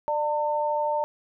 sine tone pair together, 595 / 903.2 Hz, D5 / A5, +22 / +45 cents, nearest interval perfect fifth, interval 723 cents, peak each -26 / -25 dBFS, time 0.08-1.04 s, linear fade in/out 0 ms, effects none

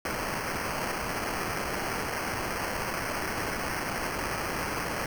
violet noise with sample-and-hold, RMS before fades -32 dBFS, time 0.05-5.06 s, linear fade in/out 2 ms, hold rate 3675 Hz, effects none

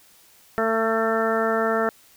harmonic tone, 223.9 Hz, A3, 30 cents sharp, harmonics 1 / 2 / 3 / 4 / 5 / 6 / 7 / 8, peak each -28 / -24 / -25 / -33 / -34 / -26 / -35 / -30 dBFS, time 0.58-1.89 s, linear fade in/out 0 ms, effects white hiss -54 dBFS RMS until 2.16 s

